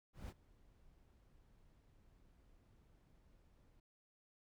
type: noise with ADSR envelope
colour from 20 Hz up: brown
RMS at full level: -45 dBFS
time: 0.13-3.8 s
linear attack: 160 ms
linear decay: 42 ms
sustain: -23 dB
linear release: 4 ms
effects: none